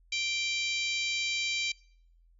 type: harmonic tone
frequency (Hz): 784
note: G5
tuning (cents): 0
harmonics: 3 / 4 / 5 / 6 / 7 / 8 / 9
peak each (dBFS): -32 / -37 / -36 / -39 / -44 / -43 / -43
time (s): 0.12-1.72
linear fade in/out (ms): 5
effects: noise-tail reverb RT60 0.7 s tail -25 dB re dry + added 42 Hz sine -59 dBFS peak until 2.39 s